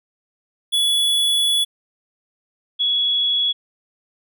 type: tone pair in turn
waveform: square / sine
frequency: 3410 / 3367 Hz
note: G#7 / G#7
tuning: +45 / +23 cents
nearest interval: unison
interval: 22 cents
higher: first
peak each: -16 dBFS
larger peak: neither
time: 0.72-1.65 / 2.79-3.53 s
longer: first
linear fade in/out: 20 ms
effects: none